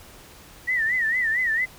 sine tone with vibrato, 1892 Hz, A#6, 25 cents sharp, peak -20 dBFS, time 0.67-1.66 s, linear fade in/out 20 ms, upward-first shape sine, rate 4.4 Hz, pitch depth 130 cents each way, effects pink hiss -47 dBFS RMS until 1.78 s

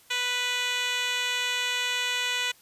10% pulse tone with band-pass filter, 493.9 Hz, B4, in tune, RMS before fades -28 dBFS, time 0.1-2.52 s, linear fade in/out 10 ms, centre 3700 Hz, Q 1.2, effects white hiss -57 dBFS RMS until 2.61 s + resampled to 32000 Hz

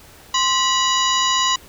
harmonic tone with a mistuned harmonic, 976 Hz, B5, 21 cents flat, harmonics 1 / 2 / 3 / 4 / 5 / 6 / 7, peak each -19 / -26 / -22 / -23 / -29 / -30 / -25 dBFS, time 0.34-1.56 s, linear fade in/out 5 ms, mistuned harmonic 1, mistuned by +120 cents, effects pink hiss -45 dBFS RMS until 1.68 s

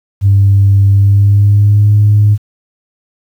sine tone with pitch glide, 99.1 to 104.33 Hz, G2 to G#2, +19 to +8 cents, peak -3 dBFS, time 0.21-2.38 s, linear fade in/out 50 ms, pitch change +89 cents, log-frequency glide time 0.9-1.92 s, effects tanh soft clip ceiling 0 dBFS + 7-bit

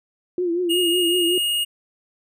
sine tone with vibrato, 349.2 Hz, F4, in tune, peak -19 dBFS, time 0.38-1.38 s, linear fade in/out 2 ms, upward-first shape triangle, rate 5.4 Hz, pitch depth 90 cents each way
square tone, 2859 Hz, F7, 40 cents sharp, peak -20 dBFS, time 0.69-1.65 s, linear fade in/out 20 ms
effects none

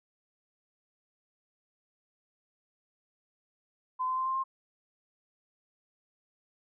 sine tone with pitch steps, 1023 / 1032.5 / 1042.1 / 1051.8 / 1061.5 Hz, C6 / C6 / C6 / C6 / C6, -39 / -23 / -7 / +9 / +25 cents, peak -28 dBFS, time 3.99-4.44 s, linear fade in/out 20 ms, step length 90 ms, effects none

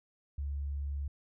sine tone, 70.8 Hz, C#2, 37 cents sharp, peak -33 dBFS, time 0.38-1.08 s, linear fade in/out 5 ms, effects none

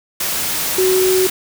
sine tone in noise, 373.3 Hz, F#4, 15 cents sharp, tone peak -12 dBFS, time 0.78-1.27 s, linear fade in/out 5 ms, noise white, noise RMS -20 dBFS, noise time 0.2-1.3 s, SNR +5 dB, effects none

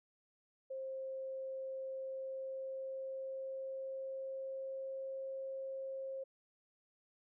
sine tone with pitch glide, 530 to 534.9 Hz, C5 to C5, +22 to +38 cents, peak -40 dBFS, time 0.7-6.24 s, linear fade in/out 10 ms, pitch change +16 cents, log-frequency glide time 1.9-5.25 s, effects none

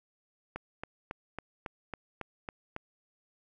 click train, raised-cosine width 0.5 ms, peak -22 dBFS, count 9, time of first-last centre 0.56-2.764 s, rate 3.63 Hz, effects none

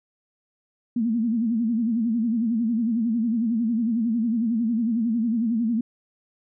sine tone with vibrato, 228.9 Hz, A#3, 31 cents flat, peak -20 dBFS, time 0.96-5.81 s, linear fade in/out 5 ms, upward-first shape sine, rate 11 Hz, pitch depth 110 cents each way, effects none

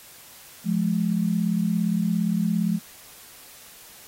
sine tone pair together, 174.9 / 212.3 Hz, F3 / G#3, +3 / +38 cents, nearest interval minor third, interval 335 cents, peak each -23 dBFS, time 0.64-2.8 s, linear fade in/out 50 ms, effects white hiss -47 dBFS RMS until 4.07 s + AAC 48 kbps

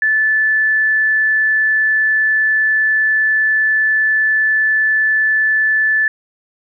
sine tone, 1745 Hz, A6, 15 cents flat, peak -11 dBFS, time 0.02-6.08 s, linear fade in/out 2 ms, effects none

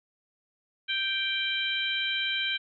harmonic tone, 784 Hz, G5, in tune, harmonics 2 / 3 / 4 / 5, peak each -33 / -32 / -30 / -35 dBFS, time 0.88-2.58 s, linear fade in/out 20 ms, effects none

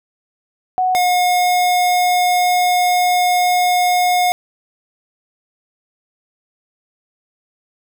sine / square tone pair in turn, 740 / 720.2 Hz, F#5 / F#5, 0 / -47 cents, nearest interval unison, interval 47 cents, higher first, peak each -13 dBFS, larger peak neither, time 0.78-0.95 / 0.95-4.32 s, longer second, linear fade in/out 0 ms, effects none

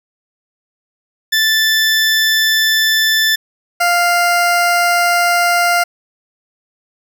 20% pulse tone pair in turn, 1760 / 698.5 Hz, A6 / F5, 0 / 0 cents, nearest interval octave + major third, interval 1600 cents, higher first, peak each -6 dBFS, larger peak neither, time 1.32-3.36 / 3.8-5.84 s, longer neither, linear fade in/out 10 ms, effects none

